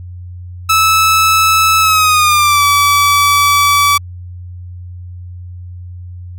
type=tone with pitch glide; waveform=sawtooth; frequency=1306 to 1150.1 Hz; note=E6 to D6; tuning=-17 to -37 cents; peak=-4 dBFS; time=0.69-3.98 s; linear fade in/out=10 ms; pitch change=-220 cents; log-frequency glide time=1.8-2.65 s; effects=added 89 Hz sine -26 dBFS peak until 6.38 s